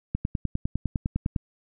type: click train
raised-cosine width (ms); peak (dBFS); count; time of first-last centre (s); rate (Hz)
5; -13; 13; 0.15-1.362; 9.9
effects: none